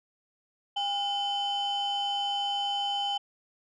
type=tone pair together; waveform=sine; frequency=807 / 3047 Hz; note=G#5 / G7; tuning=-50 / -50 cents; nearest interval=octave + major seventh; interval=2300 cents; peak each=-28 dBFS; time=0.76-3.18 s; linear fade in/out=10 ms; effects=tanh soft clip ceiling -24 dBFS